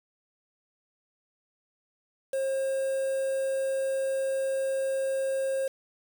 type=tone with quantisation; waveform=triangle; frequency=536 Hz; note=C5; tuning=42 cents sharp; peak=-24 dBFS; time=2.33-5.68 s; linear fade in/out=5 ms; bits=7; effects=none